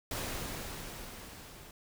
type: noise with level ramp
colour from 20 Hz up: pink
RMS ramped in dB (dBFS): -36 to -52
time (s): 0.11-1.71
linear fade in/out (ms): 2
effects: none